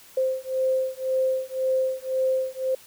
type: beating tone pair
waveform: sine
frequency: 521 / 522.9 Hz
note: C5 / C5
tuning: -7 / -1 cents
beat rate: 1.9 Hz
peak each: -25 dBFS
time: 0.17-2.75 s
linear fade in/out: 5 ms
effects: white hiss -50 dBFS RMS until 2.86 s